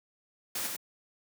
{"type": "noise with echo", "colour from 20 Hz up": "white", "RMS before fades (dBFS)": -34, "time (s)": [0.55, 0.67], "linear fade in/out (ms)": 5, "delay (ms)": 95, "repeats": 1, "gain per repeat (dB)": -3, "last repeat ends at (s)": 0.765, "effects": ["high-pass 150 Hz 12 dB/octave"]}